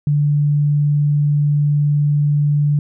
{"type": "tone", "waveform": "sine", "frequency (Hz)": 146.5, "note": "D3", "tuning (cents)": -4, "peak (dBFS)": -12, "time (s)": [0.07, 2.79], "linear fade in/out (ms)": 2, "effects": []}